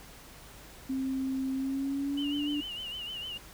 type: tone with pitch glide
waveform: sine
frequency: 265 to 292.3 Hz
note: C4 to D4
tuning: +22 to -8 cents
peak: -29 dBFS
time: 0.89-2.61 s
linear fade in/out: 10 ms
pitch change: +170 cents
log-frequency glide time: 1.54-2.45 s
type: tone with vibrato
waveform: sine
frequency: 2928 Hz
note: F#7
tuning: 19 cents flat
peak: -36 dBFS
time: 2.17-3.38 s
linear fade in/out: 10 ms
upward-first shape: sine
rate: 6.6 Hz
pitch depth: 85 cents each way
effects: added 50 Hz sine -56 dBFS peak until 3.53 s + pink hiss -51 dBFS RMS until 3.53 s